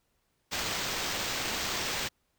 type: noise with sample-and-hold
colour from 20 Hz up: blue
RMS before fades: -33 dBFS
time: 0.51-2.09 s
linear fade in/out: 20 ms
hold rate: 11025 Hz
effects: pink hiss -75 dBFS RMS until 2.38 s